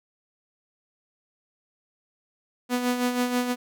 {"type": "tone with tremolo", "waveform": "sawtooth", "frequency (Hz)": 246.9, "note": "B3", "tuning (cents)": 0, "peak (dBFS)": -17, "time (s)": [2.69, 3.56], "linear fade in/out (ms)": 50, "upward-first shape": "sine", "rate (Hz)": 6.2, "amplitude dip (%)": 55, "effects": []}